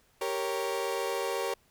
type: chord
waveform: 30% pulse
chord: G diminished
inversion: none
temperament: equal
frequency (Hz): 392 / 466.2 / 554.4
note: G4 / Bb4 / Db5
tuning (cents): 0 / 0 / 0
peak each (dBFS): -32 / -31 / -32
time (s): 0.21-1.54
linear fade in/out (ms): 5
effects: pink hiss -66 dBFS RMS until 1.7 s